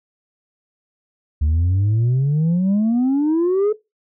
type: exponential sweep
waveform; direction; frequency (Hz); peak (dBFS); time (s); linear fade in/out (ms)
sine; up; 72.8 to 433.3; -12; 1.41-3.73; 10
effects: noise-tail reverb RT60 0.2 s tail -18 dB re dry + tanh soft clip ceiling -13 dBFS